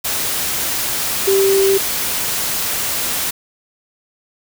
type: tone in noise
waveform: sine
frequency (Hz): 390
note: G4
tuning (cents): -9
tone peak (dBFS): -11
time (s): 1.27-1.78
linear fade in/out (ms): 10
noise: white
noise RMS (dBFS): -20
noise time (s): 0.04-3.31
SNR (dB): +6
effects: none